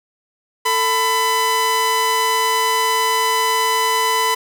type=tone pair together; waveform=sawtooth; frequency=445.4 / 1000 Hz; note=A4 / B5; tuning=+21 / +21 cents; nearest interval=octave + major second; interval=1400 cents; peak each=-19 / -12 dBFS; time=0.65-4.35 s; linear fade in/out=10 ms; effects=none